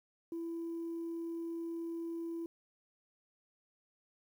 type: tone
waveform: sine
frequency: 333.8 Hz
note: E4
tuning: 22 cents sharp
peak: -36 dBFS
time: 0.32-2.46 s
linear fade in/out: 2 ms
effects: tanh soft clip ceiling -34 dBFS + 11-bit